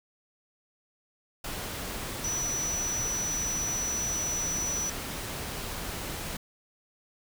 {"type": "tone in noise", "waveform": "sine", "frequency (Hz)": 5920, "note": "F#8", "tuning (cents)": 0, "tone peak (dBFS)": -29, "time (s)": [2.24, 4.9], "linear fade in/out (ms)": 5, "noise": "pink", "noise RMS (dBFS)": -36, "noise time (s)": [1.44, 6.37], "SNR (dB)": 4, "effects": []}